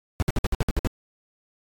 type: noise bursts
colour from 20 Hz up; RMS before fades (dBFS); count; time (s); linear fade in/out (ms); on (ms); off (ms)
brown; -21; 9; 0.2-0.872; 0; 24; 57
effects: AAC 64 kbps